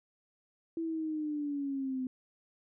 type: linear sweep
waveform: sine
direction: down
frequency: 331.7 to 254.3 Hz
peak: -32 dBFS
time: 0.77-2.07 s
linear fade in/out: 2 ms
effects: none